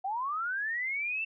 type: linear sweep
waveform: sine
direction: up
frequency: 736 to 2700 Hz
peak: -30 dBFS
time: 0.04-1.25 s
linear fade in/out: 10 ms
effects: none